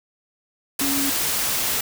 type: tone in noise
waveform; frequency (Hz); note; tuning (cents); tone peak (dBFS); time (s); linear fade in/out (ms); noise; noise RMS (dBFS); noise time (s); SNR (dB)
sine; 277.2; C#4; 0; -24; 0.81-1.1; 5; white; -23; 0.79-1.81; -4
effects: none